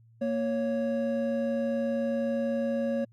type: tone pair together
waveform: triangle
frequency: 233.1 / 554.4 Hz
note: A#3 / C#5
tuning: 0 / 0 cents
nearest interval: octave + minor third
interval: 1500 cents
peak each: -27 dBFS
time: 0.21-3.05 s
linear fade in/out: 10 ms
effects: added 114 Hz sine -55 dBFS peak until 3.12 s + Opus 48 kbps